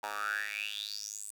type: tone with high-pass filter sweep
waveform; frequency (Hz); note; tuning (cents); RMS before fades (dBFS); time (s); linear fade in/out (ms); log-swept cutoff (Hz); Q
10% pulse; 103.83; G#2; 0; -38; 0.03-1.31; 5; 890 to 9000; 8.8
effects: 10-bit